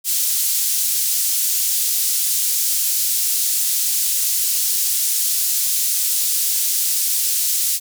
white band-pass noise, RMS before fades -19 dBFS, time 0.04-7.8 s, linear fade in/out 50 ms, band 5300 to 16000 Hz, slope 12 dB/octave, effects none

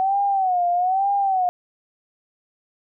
sine tone with vibrato, 750 Hz, F#5, 23 cents sharp, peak -17 dBFS, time 0-1.49 s, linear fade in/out 0 ms, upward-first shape sine, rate 1.1 Hz, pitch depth 120 cents each way, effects none

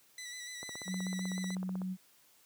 15% pulse tone with vibrato, 1975.5 Hz, B6, in tune, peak -36 dBFS, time 0.18-1.55 s, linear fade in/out 2 ms, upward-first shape square, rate 6.8 Hz, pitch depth 25 cents each way
click train, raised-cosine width 1 ms, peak -31 dBFS, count 20, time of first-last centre 0.63-1.817 s, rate 16 Hz
sine tone, 185.8 Hz, F#3, 7 cents sharp, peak -34 dBFS, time 0.85-1.97 s, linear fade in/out 50 ms
effects white hiss -65 dBFS RMS until 2.45 s + high-pass 100 Hz 12 dB/octave

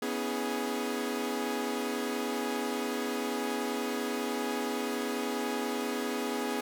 sawtooth chord, C# minor seventh, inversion third, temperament equal with one note detuned, 246.9 / 277.2 / 321.5 / 415.3 Hz, B3 / C#4 / E4 / G#4, 0 / 0 / -43 / 0 cents, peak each -31 / -34 / -36 / -31 dBFS, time 0.02-6.61 s, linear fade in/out 5 ms, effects none

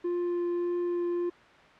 triangle tone with vibrato, 349.7 Hz, F4, 2 cents sharp, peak -25 dBFS, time 0.04-1.3 s, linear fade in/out 10 ms, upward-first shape triangle, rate 1.7 Hz, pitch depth 8 cents each way, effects white hiss -53 dBFS RMS until 1.79 s + low-pass 2000 Hz 12 dB/octave

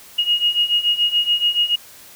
sine beating tone pair, 2870 / 2877 Hz, F7 / F#7, +47 / -49 cents, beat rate 7 Hz, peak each -20 / -17 dBFS, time 0.18-1.76 s, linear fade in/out 10 ms, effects white hiss -43 dBFS RMS until 2.15 s

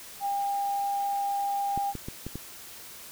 sine tone, 801 Hz, G5, 37 cents sharp, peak -26 dBFS, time 0.2-1.94 s, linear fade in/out 50 ms
clicks, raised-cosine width 3 ms, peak -22 dBFS, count 5, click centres 1.776 / 1.953 / 2.085 / 2.266 / 2.356 s
effects white hiss -45 dBFS RMS until 3.11 s

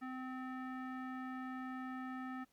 square tone with low-pass filter, 257.9 Hz, C4, 25 cents flat, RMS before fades -44 dBFS, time 0.01-2.45 s, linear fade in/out 20 ms, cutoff 1600 Hz, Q 3.4, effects pink hiss -75 dBFS RMS until 2.52 s + MP3 96 kbps

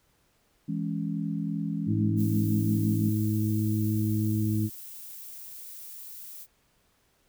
sine chord, C# minor, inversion first, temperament equal, 164.81 / 207.7 / 277.2 Hz, E3 / G#3 / C#4, 0 / 0 / 0 cents, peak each -31 / -32 / -34 dBFS, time 0.68-3.1 s, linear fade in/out 10 ms
harmonic tone, 106.8 Hz, G#2, 49 cents sharp, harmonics 1 / 2 / 3, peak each -26 / -29 / -31 dBFS, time 1.86-4.7 s, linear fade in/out 50 ms
violet noise, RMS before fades -43 dBFS, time 2.16-6.47 s, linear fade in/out 50 ms
effects pink hiss -68 dBFS RMS until 7.28 s

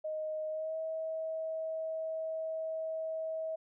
sine tone with pitch glide, 622.3 to 640.9 Hz, D#5 to E5, 0 to -49 cents, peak -34 dBFS, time 0.04-3.56 s, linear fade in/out 10 ms, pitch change +51 cents, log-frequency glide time 0.49-0.77 s, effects none

